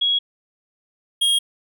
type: tone pair in turn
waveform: sine / square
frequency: 3321 / 3260 Hz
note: G#7 / G#7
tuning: -1 / -33 cents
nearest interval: unison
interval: 32 cents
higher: first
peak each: -16 dBFS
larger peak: neither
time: 0.01-0.19 / 1.21-1.39 s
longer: neither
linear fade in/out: 10 ms
effects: none